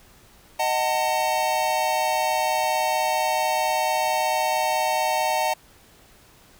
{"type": "chord", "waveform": "square", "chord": "D# diminished", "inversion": "none", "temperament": "just", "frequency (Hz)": [622.3, 746.7, 896], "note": ["D#5", "F#5", "A5"], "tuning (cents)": [0, 16, 31], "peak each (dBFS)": [-27, -26, -25], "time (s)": [0.59, 5.54], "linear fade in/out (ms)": 10, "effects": ["pink hiss -53 dBFS RMS until 6.59 s"]}